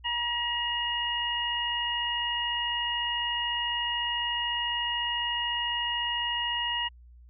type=harmonic tone; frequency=954 Hz; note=A#5; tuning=40 cents sharp; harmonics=1 / 2 / 3; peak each=-33 / -34 / -29 dBFS; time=0.04-6.89 s; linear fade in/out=20 ms; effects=added 60 Hz sine -49 dBFS peak until 7.29 s